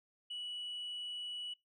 sine tone, 2943 Hz, F#7, 10 cents flat, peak -38 dBFS, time 0.3-1.54 s, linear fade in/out 10 ms, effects noise-tail reverb RT60 0.2 s tail -25 dB re dry + tanh soft clip ceiling -38 dBFS

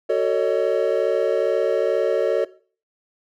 triangle chord, D# half-diminished seventh, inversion first, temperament just, 373.4 / 448 / 560 / 622.3 Hz, F#4 / A4 / C#5 / D#5, +16 / +31 / +18 / 0 cents, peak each -22 / -19 / -20 / -23 dBFS, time 0.09-2.45 s, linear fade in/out 10 ms, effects noise-tail reverb RT60 0.4 s tail -17 dB re dry

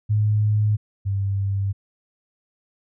sine tone pair in turn, 105.9 / 98.61 Hz, G#2 / G2, +34 / +11 cents, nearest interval minor second, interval 123 cents, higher first, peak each -16 / -20 dBFS, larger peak first, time 0.09-0.77 / 1.05-1.73 s, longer neither, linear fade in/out 20 ms, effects none

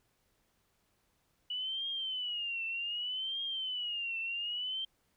sine tone with vibrato, 2943 Hz, F#7, 10 cents flat, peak -34 dBFS, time 1.5-4.85 s, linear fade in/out 5 ms, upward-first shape triangle, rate 0.65 Hz, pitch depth 170 cents each way, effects pink hiss -75 dBFS RMS until 5.16 s

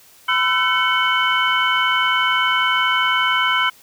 sine tone cluster, 1009 / 1335 / 1515 / 2210 / 3038 Hz, B5 / E6 / F#6 / C#7 / F#7, +37 / +22 / +40 / -6 / +45 cents, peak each -21 dBFS, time 0.28-3.7 s, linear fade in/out 10 ms, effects tanh soft clip ceiling -5 dBFS + white hiss -49 dBFS RMS until 3.82 s

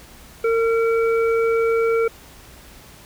harmonic tone, 456.2 Hz, A#4, 37 cents flat, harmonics 1 / 3 / 5, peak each -16 / -26 / -30 dBFS, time 0.44-2.08 s, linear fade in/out 5 ms, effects added 60 Hz sine -50 dBFS peak until 3.05 s + pink hiss -45 dBFS RMS until 3.05 s

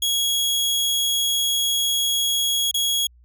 sawtooth tone with dropouts, 3322 Hz, G#7, in tune, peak -16 dBFS, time 0.02-3.07 s, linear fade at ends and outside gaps 5 ms, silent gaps 2.713-2.742 s, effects added 60 Hz sine -49 dBFS peak until 3.24 s

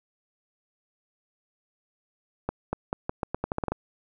accelerating click train, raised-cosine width 1 ms, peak -13 dBFS, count 12, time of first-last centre 2.49-3.72 s, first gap 240 ms, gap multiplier 0.83, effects none

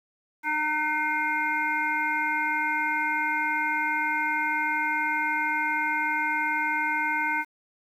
harmonic tone with a mistuned harmonic, 303.1 Hz, D#4, 45 cents flat, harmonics 1 / 3 / 5 / 7 / 8, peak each -37 / -28 / -29 / -28 / -38 dBFS, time 0.43-7.45 s, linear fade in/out 50 ms, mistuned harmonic 3, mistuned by +24 cents, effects 9-bit

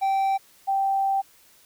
triangle / sine tone pair in turn, 778 / 781.3 Hz, G5 / G5, -13 / -6 cents, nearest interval unison, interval 7 cents, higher second, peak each -18 / -20 dBFS, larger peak first, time 0.01-0.38 / 0.67-1.22 s, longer second, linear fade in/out 20 ms, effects white hiss -56 dBFS RMS until 1.65 s

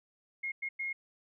sine tone bursts at uneven times, 2149 Hz, C7, 46 cents sharp, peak -33 dBFS, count 3, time 0.43-0.52 / 0.62-0.69 / 0.79-0.93 s, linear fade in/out 10 ms, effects none

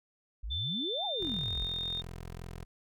sine exponential two-way sweep, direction up then down, 45.03 to 847 to 45.03 Hz, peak -35 dBFS, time 0.43-1.66 s, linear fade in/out 10 ms, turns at 1.05 s
sine tone with pitch glide, 3540 to 3661 Hz, A7 to A#7, +10 to -32 cents, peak -33 dBFS, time 0.5-2.02 s, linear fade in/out 20 ms, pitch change +58 cents, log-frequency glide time 0.88-1.51 s
15% pulse tone, 42.77 Hz, F1, 35 cents flat, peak -35 dBFS, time 1.2-2.65 s, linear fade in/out 10 ms
effects none

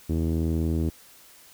sawtooth tone with low-pass filter, 81 Hz, E2, 30 cents flat, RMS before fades -25 dBFS, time 0.09-0.9 s, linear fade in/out 10 ms, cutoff 330 Hz, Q 2.1, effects white hiss -52 dBFS RMS until 1.53 s

